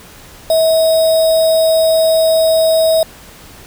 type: tone with sample-and-hold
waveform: sine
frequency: 645 Hz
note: E5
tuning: 38 cents flat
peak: -8 dBFS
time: 0.5-3.03 s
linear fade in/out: 2 ms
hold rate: 4410 Hz
effects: pink hiss -38 dBFS RMS until 3.66 s